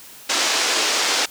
white band-pass noise, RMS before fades -20 dBFS, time 0.29-1.26 s, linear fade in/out 10 ms, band 290 to 6600 Hz, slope 24 dB/octave, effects white hiss -42 dBFS RMS until 1.3 s

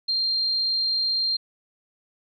sine tone, 4186 Hz, C8, in tune, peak -21 dBFS, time 0.08-1.37 s, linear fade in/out 10 ms, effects none

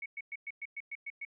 sine tone bursts, 2220 Hz, C#7, 2 cents sharp, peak -37 dBFS, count 9, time 0.02-1.251 s, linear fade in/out 5 ms, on 39 ms, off 110 ms, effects none

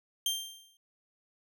sawtooth tone with exponential decay, 3168 Hz, G7, 18 cents sharp, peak -23 dBFS, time 0.26-0.77 s, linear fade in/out 2 ms, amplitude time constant 110 ms, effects none

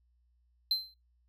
triangle tone with exponential decay, 4100 Hz, C8, 36 cents flat, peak -22 dBFS, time 0.71-0.94 s, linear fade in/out 2 ms, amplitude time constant 50 ms, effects noise-tail reverb RT60 0.2 s tail -25 dB re dry + added 60 Hz sine -67 dBFS peak until 1.28 s

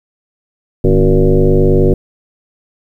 sine tone with frequency modulation, 173.6 Hz, F3, 10 cents flat, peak -6 dBFS, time 0.84-1.94 s, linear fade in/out 5 ms, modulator 99.2 Hz, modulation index 3.2, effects 8-bit

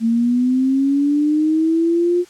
sine linear sweep, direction up, 224.5 to 356.8 Hz, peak -13 dBFS, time 0-2.25 s, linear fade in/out 50 ms, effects white hiss -47 dBFS RMS until 2.29 s + low-pass 8000 Hz 12 dB/octave

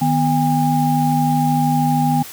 sine tone cluster, 154.1 / 247 / 809 Hz, D#3 / B3 / G#5, -16 / 0 / -46 cents, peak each -18 dBFS, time 0.01-2.23 s, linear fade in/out 10 ms, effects white hiss -35 dBFS RMS until 2.32 s

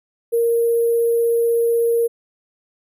sine tone with sample-and-hold, 466.2 Hz, A#4, in tune, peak -14 dBFS, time 0.32-2.08 s, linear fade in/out 20 ms, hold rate 11025 Hz, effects none

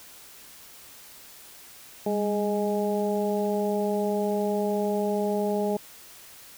harmonic tone with a mistuned harmonic, 207.7 Hz, G#3, in tune, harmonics 1 / 2 / 3 / 4, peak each -28 / -27 / -30 / -33 dBFS, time 2.06-5.77 s, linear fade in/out 5 ms, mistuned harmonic 1, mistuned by -46 cents, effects white hiss -48 dBFS RMS until 6.57 s

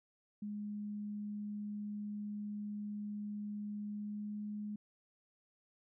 sine tone with pitch glide, 207.7 to 209 Hz, G#3 to G#3, 0 to +11 cents, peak -39 dBFS, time 0.42-4.76 s, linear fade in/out 5 ms, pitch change +11 cents, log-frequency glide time 3.87-4.41 s, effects none

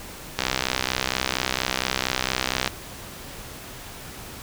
click train, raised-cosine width 0.2 ms, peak -4 dBFS, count 148, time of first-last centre 0.39-2.676 s, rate 64.3 Hz, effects pink hiss -39 dBFS RMS until 4.42 s

